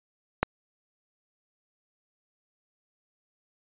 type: click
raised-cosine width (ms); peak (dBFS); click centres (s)
0.5; -6; 0.43
effects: resampled to 8000 Hz